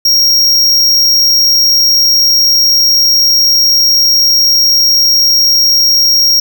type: tone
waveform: square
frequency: 5588 Hz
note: F8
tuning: in tune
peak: -6 dBFS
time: 0.05-6.4 s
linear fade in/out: 5 ms
effects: none